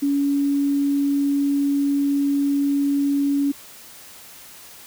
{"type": "tone", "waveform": "sine", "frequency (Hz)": 282.1, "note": "C#4", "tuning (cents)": 30, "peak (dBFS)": -17, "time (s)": [0.02, 3.52], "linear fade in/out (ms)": 10, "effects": ["white hiss -43 dBFS RMS until 4.86 s"]}